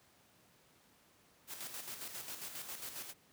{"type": "noise with tremolo", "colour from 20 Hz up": "white", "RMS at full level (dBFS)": -44, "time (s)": [1.47, 3.14], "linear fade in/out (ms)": 50, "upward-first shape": "square", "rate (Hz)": 7.4, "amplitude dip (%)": 50, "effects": ["pink hiss -67 dBFS RMS until 3.32 s", "high-pass 100 Hz 12 dB/octave"]}